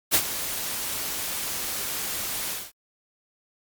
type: noise with ADSR envelope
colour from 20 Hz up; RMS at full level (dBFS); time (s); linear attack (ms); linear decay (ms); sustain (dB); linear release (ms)
white; -18; 0.11-2.72; 36; 68; -12; 210
effects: Opus 48 kbps